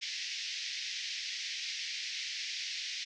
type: band-pass noise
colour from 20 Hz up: white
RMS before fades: -39 dBFS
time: 0.01-3.05 s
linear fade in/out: 20 ms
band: 1900 to 5800 Hz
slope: 48 dB/octave
effects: none